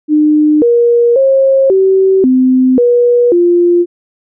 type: tone with pitch steps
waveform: sine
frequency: 302.8 / 473.9 / 538 / 382.6 / 257.2 / 483.2 / 348.8 Hz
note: D#4 / A#4 / C5 / G4 / C4 / B4 / F4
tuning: -47 / +28 / +48 / -42 / -30 / -38 / -2 cents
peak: -5 dBFS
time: 0.08-3.86 s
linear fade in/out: 50 ms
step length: 540 ms
effects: none